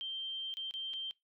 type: tone with dropouts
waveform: sine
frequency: 3145 Hz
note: G7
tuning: 5 cents sharp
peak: -37 dBFS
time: 0.01-1.11 s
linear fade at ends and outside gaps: 0 ms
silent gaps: 0.54-0.57 / 0.71-0.739 / 0.934-0.938 s
effects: noise-tail reverb RT60 0.2 s tail -22 dB re dry